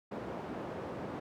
white band-pass noise, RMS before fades -41 dBFS, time 0.11-1.2 s, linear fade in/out 10 ms, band 110 to 620 Hz, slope 12 dB/octave, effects none

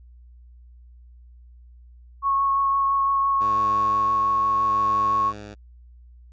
sine tone with vibrato, 1100 Hz, C#6, 14 cents flat, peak -18 dBFS, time 2.22-5.33 s, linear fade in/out 50 ms, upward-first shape triangle, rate 5.9 Hz, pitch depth 11 cents each way
10% pulse tone with tremolo, 103.83 Hz, G#2, in tune, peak -26 dBFS, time 3.4-5.55 s, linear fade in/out 20 ms, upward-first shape sine, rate 0.77 Hz, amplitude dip 40%
effects added 60 Hz sine -45 dBFS peak until 6.32 s + resampled to 16000 Hz

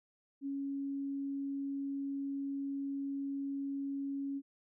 sine tone, 277.2 Hz, C#4, in tune, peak -35 dBFS, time 0.41-4.42 s, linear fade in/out 50 ms, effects none

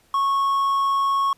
triangle tone with quantisation, 1101 Hz, C#6, 12 cents flat, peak -16 dBFS, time 0.14-1.33 s, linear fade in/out 2 ms, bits 7, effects pink hiss -59 dBFS RMS until 1.37 s + resampled to 32000 Hz

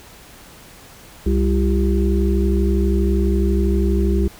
harmonic tone with a mistuned harmonic, 65.41 Hz, C2, in tune, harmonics 1 / 3 / 5 / 6, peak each -16 / -21 / -23 / -24 dBFS, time 1.26-4.28 s, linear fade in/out 5 ms, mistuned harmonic 5, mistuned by +68 cents, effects pink hiss -43 dBFS RMS until 4.39 s

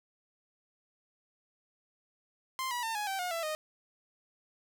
sawtooth tone with pitch steps, 1046.5 / 970.8 / 900.6 / 835.4 / 775 / 718.9 / 666.9 / 618.7 Hz, C6 / B5 / A5 / G#5 / G5 / F5 / E5 / D#5, 0 / -30 / +40 / +10 / -20 / +50 / +20 / -10 cents, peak -29 dBFS, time 2.59-3.55 s, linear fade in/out 0 ms, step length 120 ms, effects none

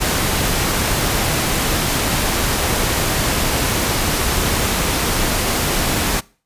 pink noise, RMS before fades -18 dBFS, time 0-6.21 s, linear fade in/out 20 ms, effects noise-tail reverb RT60 0.4 s tail -23 dB re dry + resampled to 32000 Hz

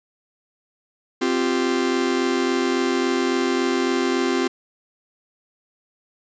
45% pulse chord, C suspended fourth, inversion none, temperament just, 261.6 / 348.8 / 392.4 Hz, C4 / F4 / G4, 0 / -2 / +2 cents, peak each -23 / -23 / -25 dBFS, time 1.21-4.48 s, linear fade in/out 10 ms, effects resampled to 16000 Hz + 9-bit

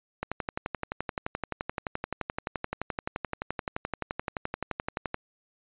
click train, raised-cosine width 0.5 ms, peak -15 dBFS, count 58, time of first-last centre 0.23-5.144 s, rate 11.6 Hz, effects resampled to 8000 Hz

